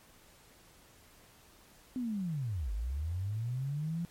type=linear two-way sweep; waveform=sine; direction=down then up; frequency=260 to 48.11 to 173.7 Hz; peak=-32 dBFS; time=1.96-4.05 s; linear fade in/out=0 ms; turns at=2.72 s; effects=pink hiss -60 dBFS RMS until 4.1 s + MP3 64 kbps